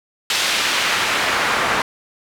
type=noise with band-pass filter sweep; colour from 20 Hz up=pink; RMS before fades=-19 dBFS; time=0.3-1.82 s; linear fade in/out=2 ms; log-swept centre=3500 to 1200 Hz; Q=0.82; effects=none